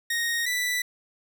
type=tone pair in turn; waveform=sawtooth; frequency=1864.7 / 1975.6 Hz; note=A#6 / B6; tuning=0 / 0 cents; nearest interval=minor second; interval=100 cents; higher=second; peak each=-21 dBFS; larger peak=neither; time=0.1-0.46 / 0.46-0.82 s; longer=neither; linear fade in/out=5 ms; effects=none